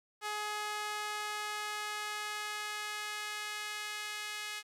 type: tone with high-pass filter sweep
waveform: sawtooth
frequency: 420.7 Hz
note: G#4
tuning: 22 cents sharp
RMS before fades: -39 dBFS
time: 0.21-4.63 s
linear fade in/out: 50 ms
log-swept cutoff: 950 to 2000 Hz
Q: 1.1
effects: low-pass 11000 Hz 12 dB/octave + 11-bit